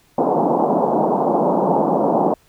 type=band-pass noise; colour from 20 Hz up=white; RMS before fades=-17 dBFS; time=0.18-2.34 s; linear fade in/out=5 ms; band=160 to 910 Hz; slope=48 dB/octave; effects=pink hiss -56 dBFS RMS until 2.48 s